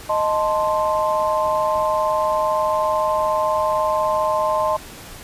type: chord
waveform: sine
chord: A diminished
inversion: second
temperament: equal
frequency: 622.3 / 880 / 1046.5 Hz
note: Eb5 / A5 / C6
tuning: 0 / 0 / 0 cents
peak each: -20 / -23 / -21 dBFS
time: 0.09-4.77 s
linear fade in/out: 10 ms
effects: pink hiss -38 dBFS RMS until 5.23 s + resampled to 32000 Hz